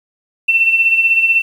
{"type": "tone with tremolo", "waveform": "sine", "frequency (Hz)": 2692, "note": "E7", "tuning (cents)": 36, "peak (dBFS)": -7, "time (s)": [0.48, 1.42], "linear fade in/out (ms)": 10, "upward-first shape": "sine", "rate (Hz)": 16, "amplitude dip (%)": 55, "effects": ["7-bit"]}